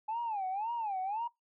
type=tone with vibrato; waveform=sine; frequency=841 Hz; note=G#5; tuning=22 cents sharp; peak=-31 dBFS; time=0.08-1.28 s; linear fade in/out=10 ms; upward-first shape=sine; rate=1.9 Hz; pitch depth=210 cents each way; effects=noise-tail reverb RT60 0.2 s tail -24 dB re dry + tanh soft clip ceiling -29 dBFS